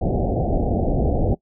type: low-pass noise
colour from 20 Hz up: pink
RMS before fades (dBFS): -20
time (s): 0.01-1.35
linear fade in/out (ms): 10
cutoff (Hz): 770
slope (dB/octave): 96
effects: noise-tail reverb RT60 0.1 s tail -21 dB re dry